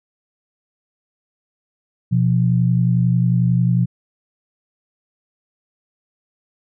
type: tone pair together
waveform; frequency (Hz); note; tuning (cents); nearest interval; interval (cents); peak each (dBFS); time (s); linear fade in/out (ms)
sine; 123.47 / 174.61; B2 / F3; 0 / 0; tritone; 600; -15 / -17; 2.11-3.86; 20
effects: none